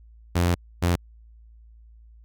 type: tone bursts at uneven times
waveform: sawtooth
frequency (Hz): 87.31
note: F2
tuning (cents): 0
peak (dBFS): -15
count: 2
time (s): 0.35-0.55 / 0.82-0.96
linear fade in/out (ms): 10
effects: added 56 Hz sine -47 dBFS peak until 2.24 s